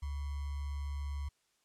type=tone with sample-and-hold; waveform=sine; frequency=71.3 Hz; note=C#2; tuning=49 cents sharp; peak=-35 dBFS; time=0.02-1.29 s; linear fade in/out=10 ms; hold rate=1050 Hz; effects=white hiss -75 dBFS RMS until 1.64 s + low-pass 9000 Hz 12 dB/octave